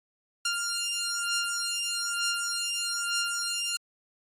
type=beating tone pair; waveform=10% pulse; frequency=1396.9 / 1398 Hz; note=F6 / F6; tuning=0 / +1 cents; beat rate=1.1 Hz; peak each=-23 dBFS; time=0.45-3.77 s; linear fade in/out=5 ms; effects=AAC 48 kbps